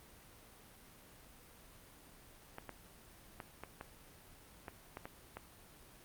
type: clicks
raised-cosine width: 0.5 ms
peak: -29 dBFS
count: 9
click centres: 2.584 / 2.693 / 3.402 / 3.636 / 3.811 / 4.682 / 4.971 / 5.055 / 5.37 s
effects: pink hiss -59 dBFS RMS until 6.04 s + Opus 32 kbps